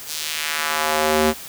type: tone with high-pass filter sweep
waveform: square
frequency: 77.3 Hz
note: D#2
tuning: 11 cents flat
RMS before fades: -21 dBFS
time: 0.06-1.34 s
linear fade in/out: 50 ms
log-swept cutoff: 5300 to 260 Hz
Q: 1.1
effects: white hiss -36 dBFS RMS until 1.48 s